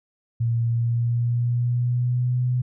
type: tone with pitch glide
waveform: sine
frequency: 116.54 to 124.9 Hz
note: A#2 to B2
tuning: 0 to +20 cents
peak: -19 dBFS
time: 0.4-2.62 s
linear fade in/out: 10 ms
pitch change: +120 cents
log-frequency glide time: 0.67-2.41 s
effects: none